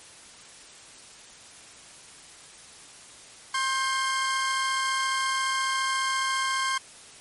sawtooth tone pair together, 1063.5 / 1578 Hz, C6 / G6, +28 / +11 cents, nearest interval perfect fifth, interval 683 cents, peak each -22 / -26 dBFS, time 3.54-6.78 s, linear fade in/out 5 ms, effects white hiss -48 dBFS RMS until 7.2 s + MP3 48 kbps

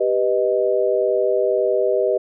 sine chord, G augmented, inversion none, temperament equal, 392 / 493.9 / 622.3 Hz, G4 / B4 / D#5, 0 / 0 / 0 cents, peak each -20 dBFS, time 0-2.18 s, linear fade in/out 10 ms, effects none

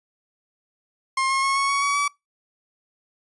30% pulse tone with pitch steps, 1065 / 1078 / 1091.2 / 1104.5 / 1117.9 / 1131.6 / 1145.4 Hz, C6 / C#6 / C#6 / C#6 / C#6 / C#6 / D6, +30 / -49 / -28 / -7 / +14 / +35 / -44 cents, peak -17 dBFS, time 1.17-2.08 s, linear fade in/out 5 ms, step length 130 ms, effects noise-tail reverb RT60 0.2 s tail -25 dB re dry + resampled to 24000 Hz

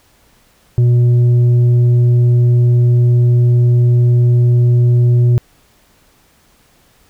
triangle tone with tanh clipping, 121.1 Hz, B2, 34 cents flat, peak -8 dBFS, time 0.78-5.38 s, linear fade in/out 0 ms, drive 9 dB, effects pink hiss -52 dBFS RMS until 7.09 s

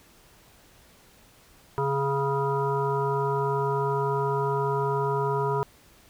harmonic tone, 138.59 Hz, C#3, in tune, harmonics 1 / 3 / 5 / 7 / 9 / 10, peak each -29 / -27 / -37 / -28 / -35 / -41 dBFS, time 1.78-5.63 s, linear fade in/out 0 ms, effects pink hiss -56 dBFS RMS until 6.09 s

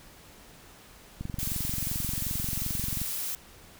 click train, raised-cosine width 5 ms, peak -22 dBFS, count 42, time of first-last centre 1.21-3.016 s, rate 22.7 Hz
blue noise, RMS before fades -33 dBFS, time 1.39-3.35 s, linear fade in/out 0 ms
effects pink hiss -52 dBFS RMS until 3.79 s

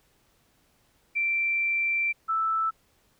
sine tone pair in turn, 2349 / 1318.3 Hz, D7 / E6, 0 / 0 cents, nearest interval minor seventh, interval 1000 cents, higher first, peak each -23 dBFS, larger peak neither, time 1.15-2.13 / 2.28-2.71 s, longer first, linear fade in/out 20 ms, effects pink hiss -66 dBFS RMS until 3.19 s

